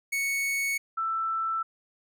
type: tone pair in turn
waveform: 45% pulse / sine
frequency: 2217 / 1328.2 Hz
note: C#7 / E6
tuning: 0 / +13 cents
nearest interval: major sixth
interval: 887 cents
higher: first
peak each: -26 dBFS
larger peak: neither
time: 0.12-0.78 / 0.97-1.63 s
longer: neither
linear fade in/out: 10 ms
effects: none